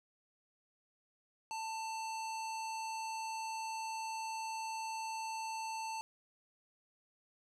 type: tone with low-pass filter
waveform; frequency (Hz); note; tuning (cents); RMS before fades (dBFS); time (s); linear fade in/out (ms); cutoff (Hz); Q
square; 890; A5; +20; -41; 1.51-6.01; 0; 7600; 1.5
effects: 12-bit